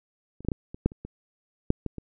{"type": "clicks", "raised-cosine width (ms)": 3, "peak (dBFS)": [-30, -26, -11, -16, -25, -8, -29, -24, -7, -17, -23], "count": 11, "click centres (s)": [0.406, 0.449, 0.486, 0.518, 0.745, 0.86, 0.919, 1.05, 1.704, 1.863, 1.983], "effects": []}